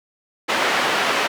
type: band-pass noise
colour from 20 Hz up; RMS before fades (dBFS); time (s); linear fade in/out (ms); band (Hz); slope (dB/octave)
white; -20; 0.48-1.28; 20; 290 to 2200; 12
effects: none